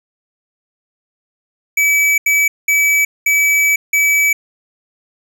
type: tone bursts at uneven times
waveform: square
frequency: 2293 Hz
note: D7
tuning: 42 cents flat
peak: -11 dBFS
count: 5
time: 1.77-2.18 / 2.26-2.48 / 2.68-3.05 / 3.26-3.76 / 3.93-4.33 s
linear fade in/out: 5 ms
effects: none